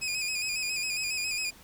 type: tone with vibrato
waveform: 20% pulse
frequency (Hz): 2489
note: D#7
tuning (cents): 0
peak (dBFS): -24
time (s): 0.01-1.51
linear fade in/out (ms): 20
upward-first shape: square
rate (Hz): 7.3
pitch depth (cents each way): 43
effects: pink hiss -53 dBFS RMS until 1.63 s